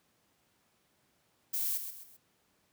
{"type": "noise with echo", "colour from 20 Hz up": "violet", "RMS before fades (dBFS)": -33, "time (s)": [1.53, 1.78], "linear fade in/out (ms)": 10, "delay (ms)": 130, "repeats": 3, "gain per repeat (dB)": -8, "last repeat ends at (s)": 2.17, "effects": ["pink hiss -72 dBFS RMS until 2.72 s", "high-pass 100 Hz 12 dB/octave"]}